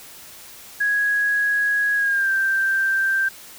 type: tone with pitch glide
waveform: sine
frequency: 1661.2 to 1570.7 Hz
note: G#6 to G6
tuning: 0 to +3 cents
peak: -17 dBFS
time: 0.8-3.29 s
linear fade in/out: 10 ms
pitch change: -97 cents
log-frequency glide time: 1.96-2.31 s
effects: white hiss -42 dBFS RMS until 3.58 s